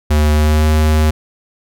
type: tone with pitch glide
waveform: square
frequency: 75.5 to 77.31 Hz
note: D2 to D#2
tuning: +48 to -11 cents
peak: -10 dBFS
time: 0.1-1.11 s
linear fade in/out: 10 ms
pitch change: +41 cents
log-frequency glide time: 0.32-0.67 s
effects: none